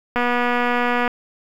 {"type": "click train", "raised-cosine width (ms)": 0.5, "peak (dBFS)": -6, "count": 224, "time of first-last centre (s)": [0.16, 1.078], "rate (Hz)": 243, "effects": ["7-bit"]}